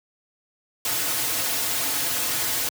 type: noise with comb filter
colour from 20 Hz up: white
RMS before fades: -25 dBFS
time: 0.85-2.69 s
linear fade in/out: 2 ms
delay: 5.1 ms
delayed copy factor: -0.95
effects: high-pass 100 Hz 12 dB/octave